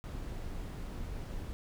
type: noise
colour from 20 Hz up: brown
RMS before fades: -40 dBFS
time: 0.04-1.53 s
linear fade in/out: 0 ms
effects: none